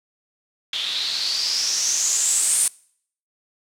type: noise with low-pass filter sweep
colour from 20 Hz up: blue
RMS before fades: -22 dBFS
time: 0.73-2.68 s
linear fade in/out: 2 ms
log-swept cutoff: 3400 to 9200 Hz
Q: 6.4
effects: noise-tail reverb RT60 0.6 s tail -24 dB re dry